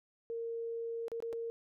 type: tone with dropouts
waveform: sine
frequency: 461.3 Hz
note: A#4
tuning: 18 cents flat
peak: -36 dBFS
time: 0.3-1.5 s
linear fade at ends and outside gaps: 0 ms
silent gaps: 1.082-1.117 / 1.203-1.224 / 1.328-1.332 s
effects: none